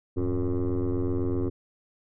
sine tone with frequency modulation, 185 Hz, F#3, in tune, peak -21 dBFS, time 0.16-1.5 s, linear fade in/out 20 ms, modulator 87.9 Hz, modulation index 2.6, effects tanh soft clip ceiling -23 dBFS

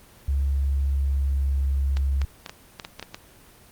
sine tone with pitch glide, 69 to 68.33 Hz, C#2 to C#2, -7 to -24 cents, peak -20 dBFS, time 0.28-2.25 s, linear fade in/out 5 ms, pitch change -17 cents, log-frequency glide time 0.85-1.57 s
clicks, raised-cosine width 0.2 ms, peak -16 dBFS, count 9, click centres 1.97 / 2.217 / 2.462 / 2.495 / 2.798 / 2.849 / 2.996 / 3.027 / 3.145 s
effects pink hiss -51 dBFS RMS until 3.71 s + Opus 24 kbps

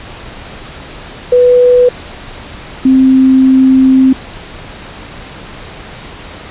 sine tone pair in turn, 493.9 / 262.5 Hz, B4 / C4, 0 / +6 cents, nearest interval major seventh, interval 1094 cents, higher first, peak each -3 dBFS, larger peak neither, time 1.32-1.89 / 2.85-4.13 s, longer second, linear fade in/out 5 ms, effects pink hiss -29 dBFS RMS until 6.5 s + resampled to 8000 Hz

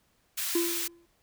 white high-pass noise, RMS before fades -32 dBFS, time 0.37-0.88 s, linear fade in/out 10 ms, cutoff 1500 Hz, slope 12 dB/octave
triangle tone with exponential decay, 341 Hz, F4, 41 cents flat, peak -20 dBFS, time 0.55-1.06 s, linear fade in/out 5 ms, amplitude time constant 110 ms
effects pink hiss -69 dBFS RMS until 1.22 s

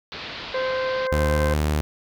white low-pass noise, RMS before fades -35 dBFS, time 0.12-1.07 s, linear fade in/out 0 ms, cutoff 4500 Hz, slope 48 dB/octave
harmonic tone, 519 Hz, C5, 14 cents flat, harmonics 1 / 2 / 3 / 4, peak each -23 / -31 / -32 / -39 dBFS, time 0.54-1.54 s, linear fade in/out 5 ms
sawtooth tone, 75.5 Hz, D2, 48 cents sharp, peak -16 dBFS, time 1.12-1.81 s, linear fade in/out 0 ms
effects none

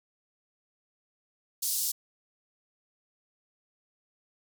white band-pass noise, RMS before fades -30 dBFS, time 1.62-1.92 s, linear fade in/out 10 ms, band 4500 to 16000 Hz, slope 24 dB/octave, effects none

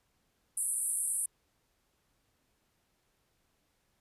white band-pass noise, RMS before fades -33 dBFS, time 0.57-1.26 s, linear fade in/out 5 ms, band 8500 to 11000 Hz, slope 96 dB/octave, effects pink hiss -75 dBFS RMS until 4 s + resampled to 32000 Hz

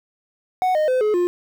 triangle tone with pitch steps, 740 / 615.1 / 511.3 / 425 / 353.3 Hz, F#5 / D#5 / C5 / G#4 / F4, 0 / -20 / -40 / +40 / +20 cents, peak -14 dBFS, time 0.62-1.27 s, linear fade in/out 0 ms, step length 130 ms, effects 8-bit

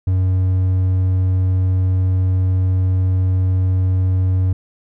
triangle tone, 93 Hz, F#2, 9 cents sharp, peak -11 dBFS, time 0.07-4.53 s, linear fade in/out 5 ms, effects none

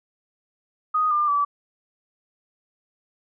sine tone with pitch steps, 1244.5 / 1197.9 / 1153.1 Hz, D#6 / D6 / D6, 0 / +34 / -32 cents, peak -18 dBFS, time 0.94-1.45 s, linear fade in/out 10 ms, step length 170 ms, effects none

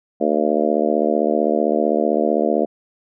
harmonic tone, 75.6 Hz, D#2, 49 cents flat, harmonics 3 / 4 / 5 / 6 / 7 / 8 / 9, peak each -23 / -23 / -23 / -23 / -23 / -23 / -23 dBFS, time 0.2-2.66 s, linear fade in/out 20 ms, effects none

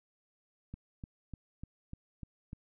click train, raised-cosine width 5 ms, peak -30 dBFS, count 7, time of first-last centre 0.74-2.531 s, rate 3.35 Hz, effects none

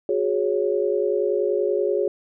sine chord, F# suspended second, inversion none, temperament equal with one note detuned, 364.9 / 415.3 / 554.4 Hz, F#4 / G#4 / C#5, -24 / 0 / 0 cents, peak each -24 / -22 / -25 dBFS, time 0.09-2.08 s, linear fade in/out 2 ms, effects none

